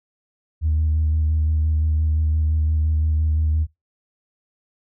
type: tone with vibrato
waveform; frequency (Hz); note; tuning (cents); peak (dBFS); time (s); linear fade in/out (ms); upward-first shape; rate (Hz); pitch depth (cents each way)
sine; 77.78; D#2; 0; -15; 0.61-3.67; 50; square; 5.8; 16
effects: noise-tail reverb RT60 0.2 s tail -23 dB re dry + tanh soft clip ceiling -13 dBFS